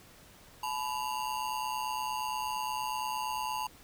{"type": "ring-modulated tone", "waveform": "square", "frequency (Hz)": 932.3, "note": "A#5", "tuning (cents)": 0, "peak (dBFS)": -30, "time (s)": [0.63, 3.67], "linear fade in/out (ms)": 5, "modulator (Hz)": 64.3, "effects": ["pink hiss -56 dBFS RMS until 3.83 s"]}